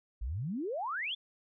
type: exponential sweep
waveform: sine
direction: up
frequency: 49.14 to 3574 Hz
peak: -33 dBFS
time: 0.21-1.15 s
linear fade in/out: 10 ms
effects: none